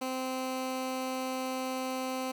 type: tone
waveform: 15% pulse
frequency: 259.4 Hz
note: C4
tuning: 15 cents flat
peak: -26 dBFS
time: 0.01-2.32 s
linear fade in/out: 10 ms
effects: none